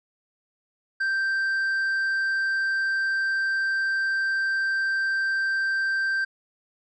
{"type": "tone with tanh clipping", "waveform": "triangle", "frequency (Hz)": 1568, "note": "G6", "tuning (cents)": 0, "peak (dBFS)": -23, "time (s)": [1, 6.25], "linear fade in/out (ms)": 10, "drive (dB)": 8, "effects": []}